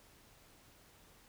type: silence
effects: pink hiss -63 dBFS RMS until 1.28 s